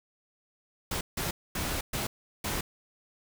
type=noise bursts at uneven times; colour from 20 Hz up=pink; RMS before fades=-32 dBFS; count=5; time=0.91-1.01 / 1.17-1.31 / 1.55-1.81 / 1.93-2.07 / 2.44-2.61 s; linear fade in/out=5 ms; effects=none